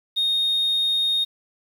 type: tone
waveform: sine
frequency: 3705 Hz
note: A#7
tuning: 11 cents flat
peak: -17 dBFS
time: 0.16-1.25 s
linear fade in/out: 20 ms
effects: tanh soft clip ceiling -16 dBFS + 8-bit